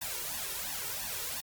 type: noise with flanger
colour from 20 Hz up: white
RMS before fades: -37 dBFS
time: 0.01-1.41 s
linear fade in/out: 10 ms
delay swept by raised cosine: 1.1 to 2.2 ms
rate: 2.9 Hz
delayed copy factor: +0.95
effects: Opus 48 kbps